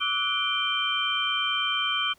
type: tone cluster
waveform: sine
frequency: 1150 / 1279 / 1467 / 2381 / 3121 Hz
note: D6 / D#6 / F#6 / D7 / G7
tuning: -37 / +47 / -15 / +23 / -8 cents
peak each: -32 / -35 / -33 / -31 / -26 dBFS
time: 0-2.14 s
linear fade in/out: 20 ms
effects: pink hiss -61 dBFS RMS until 2.18 s